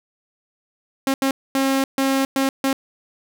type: tone bursts at uneven times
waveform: sawtooth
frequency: 269.6 Hz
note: C#4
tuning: 48 cents flat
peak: -13 dBFS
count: 6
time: 1.07-1.14 / 1.22-1.31 / 1.55-1.84 / 1.98-2.25 / 2.36-2.49 / 2.64-2.73 s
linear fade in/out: 2 ms
effects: none